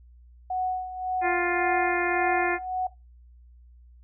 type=tone with tremolo; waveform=sine; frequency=740 Hz; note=F#5; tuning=in tune; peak=-23 dBFS; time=0.5-2.87 s; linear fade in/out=5 ms; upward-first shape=sine; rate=1.8 Hz; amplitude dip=70%
type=harmonic tone; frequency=350.9 Hz; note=F4; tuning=8 cents sharp; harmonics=1 / 2 / 3 / 4 / 5 / 6 / 7; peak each=-27 / -32 / -34 / -34 / -30 / -33 / -33 dBFS; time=1.21-2.59 s; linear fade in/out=50 ms
effects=noise-tail reverb RT60 0.2 s tail -17 dB re dry + added 60 Hz sine -49 dBFS peak until 4.03 s